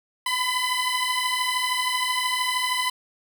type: beating tone pair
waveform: 15% pulse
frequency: 1000 / 1013 Hz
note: B5 / B5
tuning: +21 / +44 cents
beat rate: 13 Hz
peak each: -19 dBFS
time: 0.26-2.9 s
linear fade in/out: 5 ms
effects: none